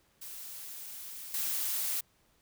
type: noise with level steps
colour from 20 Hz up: blue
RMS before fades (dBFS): -44 / -33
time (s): 0.21-2.01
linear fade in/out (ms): 10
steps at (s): 1.34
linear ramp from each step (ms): 2
effects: pink hiss -69 dBFS RMS until 2.41 s